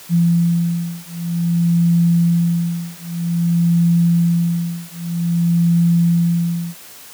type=beating tone pair; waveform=sine; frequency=170 / 170.52 Hz; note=F3 / F3; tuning=-46 / -41 cents; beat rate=0.52 Hz; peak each=-16 dBFS; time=0.09-6.75 s; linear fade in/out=50 ms; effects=white hiss -39 dBFS RMS until 7.13 s + high-pass 80 Hz 12 dB/octave